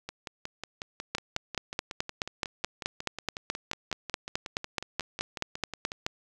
two click trains, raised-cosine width 0.2 ms, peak -11 / -19 dBFS, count 24 / 33, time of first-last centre 1.15-6.065 / 0.09-5.919 s, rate 4.68 / 5.49 Hz, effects none

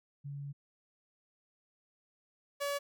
sine / sawtooth tone pair in turn, 141.7 / 568.6 Hz, C#3 / C#5, +38 / +44 cents, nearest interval 2 octaves, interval 2406 cents, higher second, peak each -39 / -29 dBFS, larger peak second, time 0.24-0.53 / 2.6-2.79 s, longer first, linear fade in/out 20 ms, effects none

